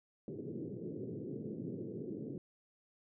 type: band-pass noise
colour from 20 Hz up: white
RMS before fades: -43 dBFS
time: 0.28-2.38 s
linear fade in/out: 2 ms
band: 110 to 440 Hz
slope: 48 dB/octave
effects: none